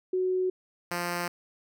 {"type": "tone pair in turn", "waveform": ["sine", "5% pulse"], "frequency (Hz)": [370, 174.62], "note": ["F#4", "F3"], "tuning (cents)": [0, 0], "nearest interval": "octave + minor second", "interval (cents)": 1300, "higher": "first", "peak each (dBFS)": [-24, -18], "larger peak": "second", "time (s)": [[0.13, 0.5], [0.91, 1.28]], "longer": "neither", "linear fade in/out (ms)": 5, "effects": []}